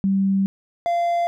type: tone pair in turn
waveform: sine / triangle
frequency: 194.5 / 689.3 Hz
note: G3 / F5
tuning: -13 / -23 cents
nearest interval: octave + minor seventh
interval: 2190 cents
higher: second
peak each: -16 dBFS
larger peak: neither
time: 0.04-0.46 / 0.86-1.27 s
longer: first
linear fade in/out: 0 ms
effects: none